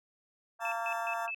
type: harmonic tone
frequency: 230 Hz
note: A#3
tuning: 23 cents flat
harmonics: 3 / 4 / 5 / 6 / 7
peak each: -36 / -38 / -40 / -42 / -43 dBFS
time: 0.59-1.31 s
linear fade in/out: 50 ms
type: tone with tremolo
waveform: 20% pulse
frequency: 880 Hz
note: A5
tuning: in tune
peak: -37 dBFS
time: 0.6-1.27 s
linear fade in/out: 20 ms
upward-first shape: sine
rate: 3.5 Hz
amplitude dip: 40%
type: tone bursts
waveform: sine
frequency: 2619 Hz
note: E7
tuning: 12 cents flat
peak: -34 dBFS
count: 4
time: 0.65-1.346 s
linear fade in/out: 2 ms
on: 69 ms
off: 140 ms
effects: none